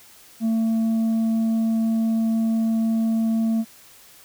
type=tone with tanh clipping; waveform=triangle; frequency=224.5 Hz; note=A3; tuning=35 cents sharp; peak=-19 dBFS; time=0.4-3.65 s; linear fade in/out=50 ms; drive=8 dB; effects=white hiss -49 dBFS RMS until 4.24 s

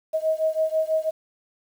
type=beating tone pair; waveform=sine; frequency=631 / 637.1 Hz; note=D#5 / D#5; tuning=+24 / +41 cents; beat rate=6.1 Hz; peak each=-23 / -24 dBFS; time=0.13-1.11 s; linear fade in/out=20 ms; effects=8-bit

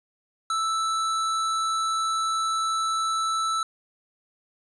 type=tone; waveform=square; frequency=1318.5 Hz; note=E6; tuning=in tune; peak=-24 dBFS; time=0.5-3.63 s; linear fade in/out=2 ms; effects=resampled to 22050 Hz

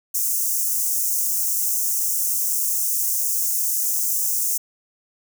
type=high-pass noise; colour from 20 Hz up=white; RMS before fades=-22 dBFS; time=0.14-4.58 s; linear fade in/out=10 ms; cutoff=5900 Hz; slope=48 dB/octave; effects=none

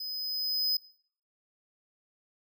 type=tone with level ramp; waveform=square; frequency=5030 Hz; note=D#8; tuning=18 cents sharp; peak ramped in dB=-36 to -25 dBFS; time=0-0.77 s; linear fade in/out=5 ms; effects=noise-tail reverb RT60 0.5 s tail -18 dB re dry

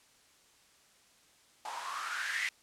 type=noise with band-pass filter sweep; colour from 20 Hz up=blue; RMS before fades=-37 dBFS; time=1.65-2.49 s; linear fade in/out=2 ms; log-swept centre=820 to 2100 Hz; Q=7.3; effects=white hiss -64 dBFS RMS until 2.62 s + low-pass 9000 Hz 12 dB/octave

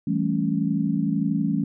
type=chord; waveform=sine; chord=A dominant seventh; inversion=second; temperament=equal with one note detuned; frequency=164.81 / 196 / 217.7 / 277.2 Hz; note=E3 / G3 / A3 / C#4; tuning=0 / 0 / -18 / 0 cents; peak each=-26 dBFS; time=0.07-1.64 s; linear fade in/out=5 ms; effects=none

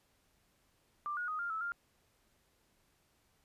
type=tone with pitch steps; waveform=sine; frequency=1184 / 1444 / 1249 / 1399 / 1307 / 1399 Hz; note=D6 / F#6 / D#6 / F6 / E6 / F6; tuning=+14 / -43 / +6 / +3 / -15 / +3 cents; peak=-35 dBFS; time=1.06-1.72 s; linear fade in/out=0 ms; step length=110 ms; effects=pink hiss -73 dBFS RMS until 3.44 s + resampled to 32000 Hz

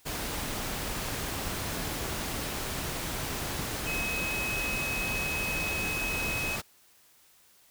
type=tone in noise; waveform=sine; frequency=2551 Hz; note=D#7; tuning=43 cents sharp; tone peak=-31 dBFS; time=3.86-6.57 s; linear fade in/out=20 ms; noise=pink; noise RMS=-34 dBFS; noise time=0.05-6.62 s; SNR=0 dB; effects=white hiss -61 dBFS RMS until 7.7 s

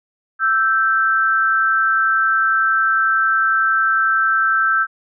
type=tone pair together; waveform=sine; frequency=1329 / 1560 Hz; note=E6 / G6; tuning=+14 / -9 cents; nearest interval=minor third; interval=277 cents; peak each=-16 dBFS; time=0.39-4.87 s; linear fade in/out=50 ms; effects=none

